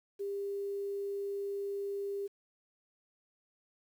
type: tone with quantisation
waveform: sine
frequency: 400 Hz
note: G4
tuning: 35 cents sharp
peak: -34 dBFS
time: 0.19-2.28 s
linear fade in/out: 20 ms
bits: 10
effects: none